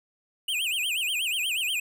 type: tone with vibrato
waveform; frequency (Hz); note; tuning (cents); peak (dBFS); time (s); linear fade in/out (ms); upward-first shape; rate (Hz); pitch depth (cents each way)
square; 2794; F7; 0; -26; 0.48-1.8; 5; sine; 8.3; 240
effects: none